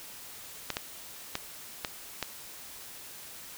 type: clicks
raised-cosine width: 0.2 ms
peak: -13 dBFS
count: 5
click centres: 0.703 / 0.769 / 1.354 / 1.848 / 2.227 s
effects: white hiss -46 dBFS RMS until 3.57 s